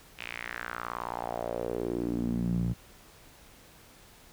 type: tone with band-pass filter sweep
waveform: sawtooth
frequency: 59 Hz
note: A#1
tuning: 22 cents sharp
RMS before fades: -33 dBFS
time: 0.18-2.74 s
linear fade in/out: 20 ms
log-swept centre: 2700 to 140 Hz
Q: 3.8
effects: pink hiss -55 dBFS RMS until 4.32 s